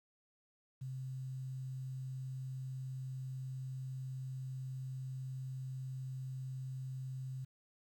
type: tone with quantisation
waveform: sine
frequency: 130.81 Hz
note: C3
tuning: in tune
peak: -40 dBFS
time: 0.81-7.45 s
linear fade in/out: 10 ms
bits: 11
effects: none